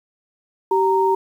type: tone pair together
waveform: sine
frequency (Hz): 385.6 / 927.8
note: G4 / A#5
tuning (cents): -28 / -8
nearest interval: octave + minor third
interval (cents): 1520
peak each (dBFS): -17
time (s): 0.71-1.15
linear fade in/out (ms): 5
effects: 8-bit